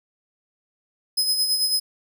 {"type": "tone with tremolo", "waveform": "sawtooth", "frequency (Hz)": 5070, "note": "D#8", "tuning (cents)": 32, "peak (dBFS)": -15, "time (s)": [1.17, 1.8], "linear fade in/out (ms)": 10, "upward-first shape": "sine", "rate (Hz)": 9.1, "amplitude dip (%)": 50, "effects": []}